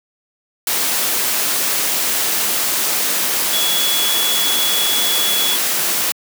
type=tone in noise; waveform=sine; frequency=3379 Hz; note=G#7; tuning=29 cents sharp; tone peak=-18 dBFS; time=3.53-5.56 s; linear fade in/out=2 ms; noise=white; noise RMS=-18 dBFS; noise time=0.67-6.12 s; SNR=-3 dB; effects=high-pass 200 Hz 12 dB/octave